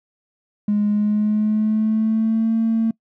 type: tone with pitch glide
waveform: triangle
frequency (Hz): 207.7 to 225.2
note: G#3 to A3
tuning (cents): 0 to +40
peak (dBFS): -12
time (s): 0.68-2.91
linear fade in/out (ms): 5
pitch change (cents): +140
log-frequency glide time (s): 0.88-2.54
effects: noise-tail reverb RT60 0.1 s tail -26 dB re dry + tanh soft clip ceiling -13 dBFS